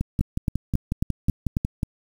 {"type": "two click trains", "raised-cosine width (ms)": 5, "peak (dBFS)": [-11, -9], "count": [11, 6], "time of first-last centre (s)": [[0.01, 1.831], [0.21, 1.569]], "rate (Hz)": [5.49, 3.68], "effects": ["7-bit"]}